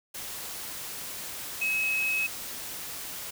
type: tone in noise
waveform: sine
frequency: 2565 Hz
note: E7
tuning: 48 cents flat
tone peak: -25 dBFS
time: 1.61-2.27 s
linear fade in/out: 10 ms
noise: white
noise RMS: -38 dBFS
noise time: 0.14-3.31 s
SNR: +10 dB
effects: none